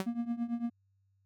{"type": "tone with exponential decay", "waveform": "sawtooth", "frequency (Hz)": 190, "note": "F#3", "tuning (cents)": 46, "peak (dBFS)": -24, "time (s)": [0, 0.09], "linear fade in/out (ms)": 2, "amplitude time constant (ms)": 18}
{"type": "tone with tremolo", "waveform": "triangle", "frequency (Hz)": 235.5, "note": "A#3", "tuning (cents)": 18, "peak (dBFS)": -26, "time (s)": [0.06, 0.7], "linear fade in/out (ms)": 10, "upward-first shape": "triangle", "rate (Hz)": 8.9, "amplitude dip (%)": 90}
{"effects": ["added 97 Hz sine -69 dBFS peak until 1.25 s"]}